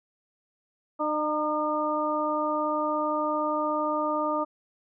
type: harmonic tone with a mistuned harmonic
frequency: 302.9 Hz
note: D#4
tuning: 46 cents flat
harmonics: 1 / 2 / 3 / 4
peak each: -31 / -29 / -31 / -29 dBFS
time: 0.99-4.45 s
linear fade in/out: 20 ms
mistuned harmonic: 3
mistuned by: +25 cents
effects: none